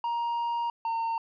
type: tone pair in turn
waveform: triangle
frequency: 940 / 913.2 Hz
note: A#5 / A#5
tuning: +14 / -36 cents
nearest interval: minor second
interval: 50 cents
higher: first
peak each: -25 dBFS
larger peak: neither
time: 0.04-0.7 / 0.85-1.18 s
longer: first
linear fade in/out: 2 ms
effects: resampled to 11025 Hz